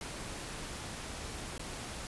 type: noise with dropouts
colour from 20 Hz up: pink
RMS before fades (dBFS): -42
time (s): 0.01-2.07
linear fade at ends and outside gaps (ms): 1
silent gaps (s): 1.58-1.594
effects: resampled to 24000 Hz